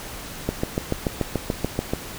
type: click train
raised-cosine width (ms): 2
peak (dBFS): -8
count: 11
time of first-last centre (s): 0.49-1.935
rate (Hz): 6.92
effects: pink hiss -36 dBFS RMS until 2.18 s